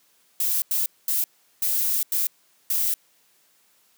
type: noise bursts at uneven times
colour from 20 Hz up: violet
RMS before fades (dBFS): -23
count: 6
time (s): 0.4-0.62 / 0.71-0.86 / 1.08-1.24 / 1.62-2.03 / 2.12-2.27 / 2.7-2.94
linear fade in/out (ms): 2
effects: white hiss -62 dBFS RMS until 3.97 s + high-pass 150 Hz 12 dB/octave